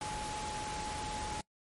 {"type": "tone in noise", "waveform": "sine", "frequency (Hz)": 849, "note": "G#5", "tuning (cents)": 38, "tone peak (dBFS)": -39, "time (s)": [0.01, 1.41], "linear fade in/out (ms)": 2, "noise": "pink", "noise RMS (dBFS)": -41, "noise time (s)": [0.01, 1.41], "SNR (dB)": -1, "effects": ["noise-tail reverb RT60 0.1 s tail -23 dB re dry", "MP3 48 kbps"]}